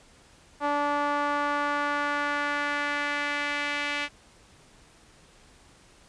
sawtooth tone with band-pass filter sweep, 290 Hz, D4, 22 cents flat, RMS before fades -28 dBFS, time 0.6-4.09 s, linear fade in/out 50 ms, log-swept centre 950 to 2400 Hz, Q 1.9, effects pink hiss -56 dBFS RMS until 6.08 s + resampled to 22050 Hz

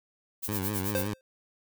violet noise with tremolo, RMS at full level -32 dBFS, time 0.42-1.08 s, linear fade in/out 20 ms, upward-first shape sine, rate 9.2 Hz, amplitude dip 90%
15% pulse tone with vibrato, 99.2 Hz, G2, 21 cents sharp, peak -24 dBFS, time 0.48-1.14 s, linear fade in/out 5 ms, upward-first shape triangle, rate 5.3 Hz, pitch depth 140 cents each way
square tone with exponential decay, 523.3 Hz, C5, in tune, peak -26 dBFS, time 0.95-1.21 s, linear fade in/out 1 ms, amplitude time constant 56 ms
effects none

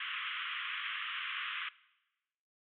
white band-pass noise, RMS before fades -39 dBFS, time 0-1.69 s, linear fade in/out 5 ms, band 1100 to 3300 Hz, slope 96 dB/octave, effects noise-tail reverb RT60 1.0 s tail -20 dB re dry + MP3 64 kbps

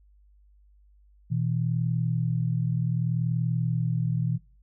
sine tone pair together, 121.4 / 162.05 Hz, B2 / E3, -29 / -29 cents, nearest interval perfect fourth, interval 500 cents, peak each -26 / -27 dBFS, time 1.3-4.38 s, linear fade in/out 20 ms, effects noise-tail reverb RT60 0.4 s tail -22 dB re dry + added 50 Hz sine -55 dBFS peak until 4.62 s

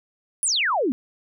sine exponential sweep, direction down, 10570 to 230 Hz, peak -19 dBFS, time 0.43-0.92 s, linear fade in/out 0 ms, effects none

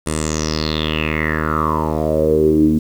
10% pulse tone with low-pass filter sweep, 77.8 Hz, D#2, in tune, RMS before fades -17 dBFS, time 0.06-2.79 s, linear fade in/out 10 ms, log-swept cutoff 9600 to 250 Hz, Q 7.7, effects 7-bit

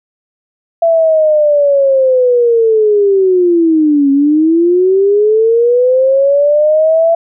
sine linear two-way sweep, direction down then up, 672 to 273.8 to 672 Hz, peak -6 dBFS, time 0.82-7.15 s, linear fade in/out 5 ms, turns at 4.11 s, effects none

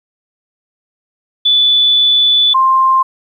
sine tone pair in turn, 3474 / 1053.3 Hz, A7 / C6, -23 / +11 cents, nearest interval octave + major sixth, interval 2066 cents, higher first, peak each -7 dBFS, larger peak neither, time 1.45-2.54 / 2.54-3.03 s, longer first, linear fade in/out 10 ms, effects 8-bit

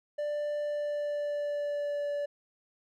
triangle tone with pitch glide, 590 to 578.5 Hz, D5 to D5, +8 to -26 cents, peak -28 dBFS, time 0.18-2.26 s, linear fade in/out 10 ms, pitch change -34 cents, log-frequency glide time 0.61-2.12 s, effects none

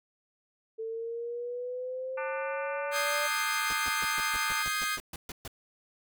sine linear sweep, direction up, 444.1 to 589 Hz, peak -33 dBFS, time 0.78-3.28 s, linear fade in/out 20 ms
harmonic tone, 297.3 Hz, D4, 21 cents sharp, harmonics 3 / 4 / 5 / 6 / 7 / 8 / 9, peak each -39 / -40 / -39 / -47 / -47 / -44 / -49 dBFS, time 2.17-4.63 s, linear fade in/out 10 ms
sawtooth chord, Ab major seventh, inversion second, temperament equal, 1244.5 / 1568 / 1661.2 / 2093 Hz, Eb6 / G6 / Ab6 / C7, 0 / 0 / 0 / 0 cents, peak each -29 / -32 / -34 / -31 dBFS, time 2.91-4.99 s, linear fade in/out 50 ms
pink noise bursts, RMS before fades -40 dBFS, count 12, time 3.7-5.478 s, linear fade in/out 2 ms, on 29 ms, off 130 ms
effects none

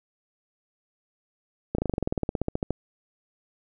slowing click train, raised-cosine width 2 ms, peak -12 dBFS, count 19, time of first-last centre 1.75-2.707 s, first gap 34 ms, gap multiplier 1.05, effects none

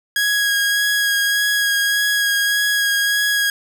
sawtooth tone with vibrato, 1652 Hz, G#6, 10 cents flat, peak -12 dBFS, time 0.16-3.5 s, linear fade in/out 2 ms, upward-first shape sine, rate 1.7 Hz, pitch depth 15 cents each way, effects none

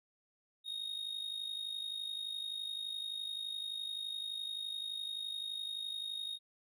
triangle tone with amplitude modulation, 3729 Hz, A#7, in tune, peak -34 dBFS, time 0.64-6.39 s, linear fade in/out 50 ms, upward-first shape sine, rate 51.7 Hz, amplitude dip 65%, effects none

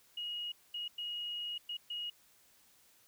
sine tone bursts at uneven times, 2885 Hz, F#7, 44 cents flat, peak -37 dBFS, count 5, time 0.17-0.52 / 0.74-0.88 / 0.98-1.58 / 1.69-1.77 / 1.9-2.1 s, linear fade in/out 5 ms, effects white hiss -66 dBFS RMS until 3.07 s

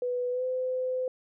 sine tone with pitch glide, 493.9 to 510.7 Hz, B4 to C5, 0 to -42 cents, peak -27 dBFS, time 0.02-1.08 s, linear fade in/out 2 ms, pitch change +58 cents, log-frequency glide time 0.31-0.44 s, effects none

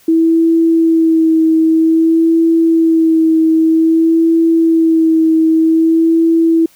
sine tone with vibrato, 325.1 Hz, E4, 24 cents flat, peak -7 dBFS, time 0.08-6.66 s, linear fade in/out 5 ms, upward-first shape sine, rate 0.52 Hz, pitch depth 23 cents each way, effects white hiss -48 dBFS RMS until 6.75 s

